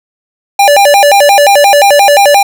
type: tone with vibrato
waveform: square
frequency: 681 Hz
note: F5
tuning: 44 cents flat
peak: -3 dBFS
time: 0.59-2.43 s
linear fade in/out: 5 ms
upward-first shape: square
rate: 5.7 Hz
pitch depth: 280 cents each way
effects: none